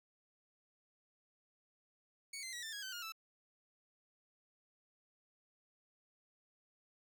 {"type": "tone with pitch steps", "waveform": "15% pulse", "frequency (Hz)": [2233, 2071, 1921.6, 1782.6, 1653.6, 1534, 1423, 1320.1], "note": ["C#7", "C7", "B6", "A6", "G#6", "G6", "F6", "E6"], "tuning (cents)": [12, -18, -48, 22, -8, -38, 32, 2], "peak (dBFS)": -37, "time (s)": [2.33, 3.122], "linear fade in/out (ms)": 5, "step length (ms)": 99, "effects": []}